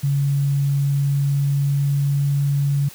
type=tone with pitch glide; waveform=sine; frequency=140.3 to 141.28 Hz; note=C#3 to C#3; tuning=+21 to +33 cents; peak=-16 dBFS; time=0.03-2.89 s; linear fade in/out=10 ms; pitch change=+12 cents; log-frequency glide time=0.89-2.21 s; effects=white hiss -42 dBFS RMS until 2.94 s